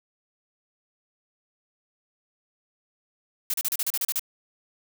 blue noise bursts, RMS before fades -26 dBFS, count 10, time 3.5-4.195 s, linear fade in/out 2 ms, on 38 ms, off 35 ms, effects none

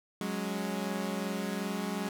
sawtooth chord, F# suspended second, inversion none, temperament equal, 185 / 207.7 / 277.2 Hz, F#3 / G#3 / C#4, 0 / 0 / 0 cents, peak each -32 / -31 / -37 dBFS, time 0.21-2.09 s, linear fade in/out 2 ms, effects none

